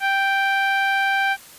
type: tone with low-pass filter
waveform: 10% pulse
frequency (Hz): 784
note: G5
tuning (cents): 0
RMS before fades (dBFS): -20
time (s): 0-1.37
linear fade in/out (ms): 50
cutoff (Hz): 1800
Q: 1.2
effects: white hiss -44 dBFS RMS until 1.58 s + resampled to 32000 Hz